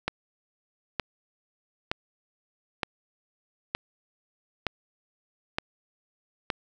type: click train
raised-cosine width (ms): 0.3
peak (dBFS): -10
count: 8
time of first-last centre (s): 0.08-6.502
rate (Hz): 1.09
effects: none